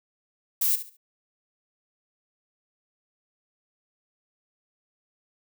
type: noise with echo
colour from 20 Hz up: violet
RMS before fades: -23 dBFS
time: 0.61-0.76 s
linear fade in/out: 10 ms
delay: 70 ms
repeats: 3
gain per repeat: -12 dB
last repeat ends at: 0.97 s
effects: none